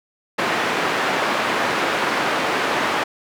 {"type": "band-pass noise", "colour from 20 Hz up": "white", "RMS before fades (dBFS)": -21, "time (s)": [0.38, 3.04], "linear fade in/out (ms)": 10, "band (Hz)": [230, 1700], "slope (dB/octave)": 12, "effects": []}